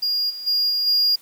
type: tone with level steps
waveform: triangle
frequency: 4835 Hz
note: D8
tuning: 50 cents sharp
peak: -18 / -29 / -16 / -18 / -14 dBFS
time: 0.02-1.16 s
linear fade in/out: 10 ms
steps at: 0.29 / 0.46 / 0.69 / 0.86 s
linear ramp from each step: 20 ms
effects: white hiss -51 dBFS RMS until 1.21 s + high-pass 100 Hz 12 dB/octave